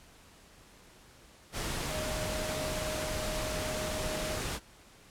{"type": "tone in noise", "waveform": "sine", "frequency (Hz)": 620, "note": "D#5", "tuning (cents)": -6, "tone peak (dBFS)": -37, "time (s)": [1.89, 4.4], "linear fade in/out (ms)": 50, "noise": "pink", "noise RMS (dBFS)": -35, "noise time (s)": [1.52, 4.6], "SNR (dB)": -5, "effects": ["pink hiss -57 dBFS RMS until 5.1 s", "low-pass 11000 Hz 12 dB/octave"]}